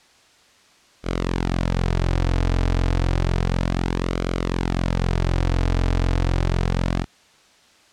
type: tone with flanger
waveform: sawtooth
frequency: 44 Hz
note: F1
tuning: 14 cents sharp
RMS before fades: -21 dBFS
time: 1.03-7.06 s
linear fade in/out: 50 ms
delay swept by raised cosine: 1.1 to 5.5 ms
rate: 0.31 Hz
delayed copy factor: -0.55
effects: white hiss -54 dBFS RMS until 7.92 s + low-pass 6000 Hz 12 dB/octave